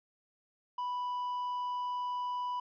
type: tone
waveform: triangle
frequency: 987.8 Hz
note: B5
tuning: in tune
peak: -31 dBFS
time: 0.78-2.6 s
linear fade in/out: 5 ms
effects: resampled to 11025 Hz